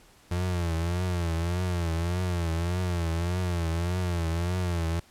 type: tone with vibrato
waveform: 35% pulse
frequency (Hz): 86.5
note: F2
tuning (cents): -16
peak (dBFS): -24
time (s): 0.31-5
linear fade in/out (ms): 5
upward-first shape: triangle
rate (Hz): 1.7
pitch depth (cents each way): 110
effects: pink hiss -57 dBFS RMS until 5.1 s + low-pass 12000 Hz 12 dB/octave